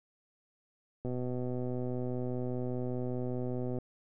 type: click train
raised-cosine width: 2 ms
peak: -24 dBFS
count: 343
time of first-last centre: 1.05-3.786 s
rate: 125 Hz
effects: none